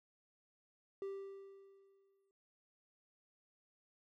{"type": "tone with exponential decay", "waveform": "triangle", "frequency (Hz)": 392, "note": "G4", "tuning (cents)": 0, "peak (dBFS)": -37, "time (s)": [1.02, 2.31], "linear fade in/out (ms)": 1, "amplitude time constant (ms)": 280, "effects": []}